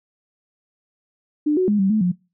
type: tone with pitch steps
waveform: sine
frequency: 298.9 / 369.9 / 207.9 / 192.7 / 215.9 / 178.8 Hz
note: D4 / F#4 / G#3 / G3 / A3 / F3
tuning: +31 / 0 / +2 / -29 / -33 / +41 cents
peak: -15 dBFS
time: 1.46-2.12 s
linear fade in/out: 10 ms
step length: 110 ms
effects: noise-tail reverb RT60 0.3 s tail -24 dB re dry